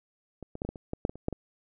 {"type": "clicks", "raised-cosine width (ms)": 2, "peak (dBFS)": [-27, -25, -20, -21, -21, -29, -19, -12, -23, -30, -14, -21], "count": 12, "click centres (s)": [0.427, 0.554, 0.619, 0.65, 0.69, 0.758, 0.934, 1.051, 1.095, 1.156, 1.284, 1.327], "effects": []}